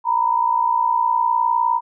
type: tone pair together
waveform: sine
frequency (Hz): 928.1 / 987.8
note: A#5 / B5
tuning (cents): -8 / 0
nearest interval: minor second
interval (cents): 108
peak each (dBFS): -18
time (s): 0.04-1.81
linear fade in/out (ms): 50
effects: none